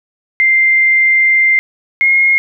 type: tone pair in turn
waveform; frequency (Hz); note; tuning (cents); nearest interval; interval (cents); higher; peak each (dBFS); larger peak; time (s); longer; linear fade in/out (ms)
sine; 2093 / 2148; C7 / C7; 0 / +45; unison; 45; second; -7; neither; 0.4-1.59 / 2.01-2.38; first; 0
effects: none